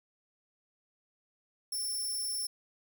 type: tone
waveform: 10% pulse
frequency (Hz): 5390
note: E8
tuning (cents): +38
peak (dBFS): -27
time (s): 1.72-2.47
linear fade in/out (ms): 5
effects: none

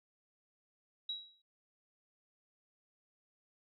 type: tone with exponential decay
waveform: sine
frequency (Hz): 3868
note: B7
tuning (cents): -37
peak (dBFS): -34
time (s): 1.09-1.42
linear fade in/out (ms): 5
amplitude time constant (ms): 70
effects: noise-tail reverb RT60 0.4 s tail -25 dB re dry

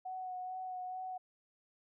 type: tone with vibrato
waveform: sine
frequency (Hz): 740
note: F#5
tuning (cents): 0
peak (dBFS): -39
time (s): 0.05-1.18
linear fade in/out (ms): 10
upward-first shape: sine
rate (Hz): 2.3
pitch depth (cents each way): 18
effects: none

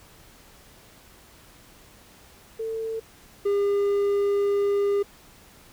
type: tone pair in turn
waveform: sine / triangle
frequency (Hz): 447.4 / 403.5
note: A4 / G#4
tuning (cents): +29 / -50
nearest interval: major second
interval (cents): 179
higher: first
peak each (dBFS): -27 / -18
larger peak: second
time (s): 2.59-3 / 3.45-5.03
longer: second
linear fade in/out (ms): 10
effects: pink hiss -52 dBFS RMS until 5.72 s

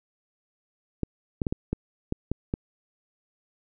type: clicks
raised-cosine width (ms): 3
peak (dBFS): -13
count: 8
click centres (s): 1.033 / 1.418 / 1.468 / 1.525 / 1.73 / 2.124 / 2.316 / 2.539
effects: none

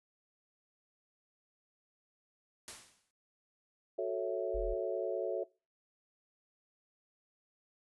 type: noise with exponential decay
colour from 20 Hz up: white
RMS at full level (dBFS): -43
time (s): 2.68-3.11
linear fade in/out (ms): 0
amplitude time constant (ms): 93
type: chord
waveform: sine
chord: F# minor seventh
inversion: none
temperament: equal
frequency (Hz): 370 / 440 / 554.4 / 659.3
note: F#4 / A4 / C#5 / E5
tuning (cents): 0 / 0 / 0 / 0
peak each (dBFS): -38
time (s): 3.98-5.44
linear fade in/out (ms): 10
type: exponential sweep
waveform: sine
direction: down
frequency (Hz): 49.95 to 40.84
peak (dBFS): -36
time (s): 4.54-4.74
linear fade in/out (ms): 10
effects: noise-tail reverb RT60 0.3 s tail -22 dB re dry + resampled to 24000 Hz

